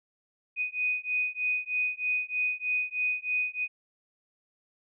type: beating tone pair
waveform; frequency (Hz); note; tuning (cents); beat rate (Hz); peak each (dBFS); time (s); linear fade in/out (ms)
sine; 2489 / 2492.2; D#7 / D#7; 0 / +2; 3.2; -30; 0.56-3.68; 50
effects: none